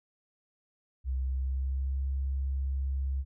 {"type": "tone with pitch glide", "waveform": "sine", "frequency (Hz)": [65, 67.49], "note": ["C2", "C#2"], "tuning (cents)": [-11, -46], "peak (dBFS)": -28, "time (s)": [1.04, 3.25], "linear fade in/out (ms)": 50, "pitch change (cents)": 65, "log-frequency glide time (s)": [1.16, 2.02], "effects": []}